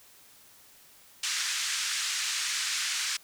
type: band-pass noise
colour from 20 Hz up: white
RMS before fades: -31 dBFS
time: 1.23-3.17 s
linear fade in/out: 5 ms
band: 1400 to 7400 Hz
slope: 24 dB/octave
effects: white hiss -56 dBFS RMS until 3.23 s